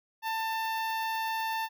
sawtooth tone with notch filter, 892 Hz, A5, 23 cents sharp, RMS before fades -32 dBFS, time 0.22-1.69 s, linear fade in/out 50 ms, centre 7900 Hz, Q 0.8, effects none

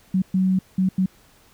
sine tone bursts at uneven times, 187.4 Hz, F#3, 22 cents sharp, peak -16 dBFS, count 4, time 0.14-0.22 / 0.34-0.59 / 0.78-0.89 / 0.98-1.06 s, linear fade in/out 5 ms, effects pink hiss -55 dBFS RMS until 1.53 s

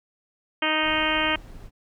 harmonic tone, 311.1 Hz, D#4, in tune, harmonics 1 / 2 / 3 / 4 / 5 / 6 / 7 / 8 / 9 / 10, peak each -30 / -30 / -30 / -30 / -30 / -30 / -30 / -30 / -30 / -30 dBFS, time 0.62-1.36 s, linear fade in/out 5 ms
brown noise, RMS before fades -41 dBFS, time 0.82-1.71 s, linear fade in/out 50 ms
effects none

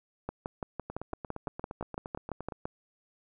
two click trains, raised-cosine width 1 ms, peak -20 / -24 dBFS, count 15 / 15, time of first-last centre 0.29-2.655 / 0.9-2.522 s, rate 5.92 / 8.63 Hz, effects none

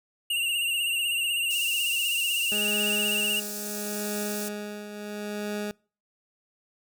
square tone with vibrato, 2794 Hz, F7, in tune, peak -25 dBFS, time 0.3-3.4 s, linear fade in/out 5 ms, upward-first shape sine, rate 16 Hz, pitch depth 54 cents each way
pink high-pass noise, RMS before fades -36 dBFS, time 1.5-4.49 s, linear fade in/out 10 ms, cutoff 5300 Hz, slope 24 dB/octave
20% pulse tone with tremolo, 207.9 Hz, G#3, 2 cents sharp, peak -24 dBFS, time 2.52-5.71 s, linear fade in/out 0 ms, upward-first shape triangle, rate 0.74 Hz, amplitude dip 65%
effects noise-tail reverb RT60 0.4 s tail -26 dB re dry

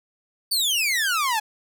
sawtooth exponential sweep, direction down, 4650 to 830.6 Hz, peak -17 dBFS, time 0.51-1.4 s, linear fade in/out 10 ms, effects none

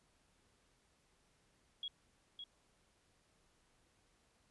sine tone with echo, 3322 Hz, G#7, in tune, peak -40 dBFS, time 1.83-1.88 s, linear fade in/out 2 ms, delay 560 ms, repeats 1, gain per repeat -6 dB, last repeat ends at 2.44 s, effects pink hiss -74 dBFS RMS until 4.5 s + resampled to 24000 Hz

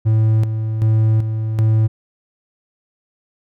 triangle tone with tremolo, 110 Hz, A2, in tune, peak -9 dBFS, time 0.05-1.88 s, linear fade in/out 20 ms, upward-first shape square, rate 1.3 Hz, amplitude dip 55%, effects none

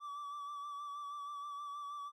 triangle tone with vibrato, 1156 Hz, D6, 28 cents flat, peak -40 dBFS, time 0-2.12 s, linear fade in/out 50 ms, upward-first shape sine, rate 6.3 Hz, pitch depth 32 cents each way, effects none

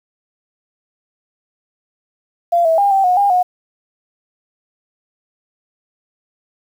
sine tone with pitch steps, 689 / 651 / 804 / 778 / 725 / 806 / 725 Hz, F5 / E5 / G5 / G5 / F#5 / G5 / F#5, -24 / -22 / +44 / -13 / -35 / +48 / -35 cents, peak -10 dBFS, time 2.52-3.43 s, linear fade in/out 10 ms, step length 130 ms, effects 7-bit

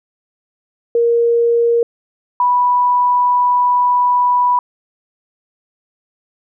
sine tone pair in turn, 468.9 / 983.9 Hz, A#4 / B5, +10 / -7 cents, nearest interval octave + minor second, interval 1283 cents, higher second, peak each -10 dBFS, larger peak neither, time 0.95-1.83 / 2.4-4.59 s, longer second, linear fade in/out 2 ms, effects none

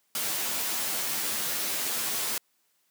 white noise with comb filter, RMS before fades -30 dBFS, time 0.15-2.38 s, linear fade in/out 2 ms, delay 11 ms, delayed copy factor -0.75, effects white hiss -71 dBFS RMS until 2.9 s + high-pass 150 Hz 12 dB/octave

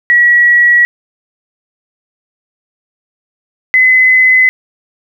sine tone pair in turn, 1925 / 2029 Hz, B6 / B6, -45 / +46 cents, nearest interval minor second, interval 91 cents, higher second, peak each -4 dBFS, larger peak neither, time 0.1-0.85 / 3.74-4.49 s, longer neither, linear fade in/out 0 ms, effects 7-bit

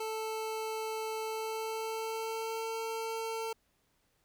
25% pulse tone with pitch glide, 440 to 449.8 Hz, A4 to A4, 0 to +38 cents, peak -31 dBFS, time 0-3.53 s, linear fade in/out 5 ms, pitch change +38 cents, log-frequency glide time 1.23-2.7 s, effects pink hiss -74 dBFS RMS until 4.24 s

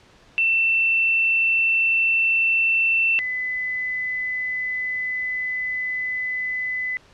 sine tone pair in turn, 2682 / 2009 Hz, E7 / B6, +29 / +29 cents, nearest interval perfect fourth, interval 500 cents, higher first, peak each -16 / -23 dBFS, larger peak first, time 0.38-3.19 / 3.19-6.97 s, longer second, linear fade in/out 0 ms, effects pink hiss -52 dBFS RMS until 7.13 s + low-pass 5000 Hz 12 dB/octave

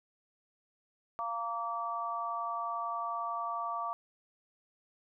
harmonic tone, 231.1 Hz, A#3, 15 cents flat, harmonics 3 / 4 / 5, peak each -39 / -40 / -35 dBFS, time 1.19-3.93 s, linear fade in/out 0 ms, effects none

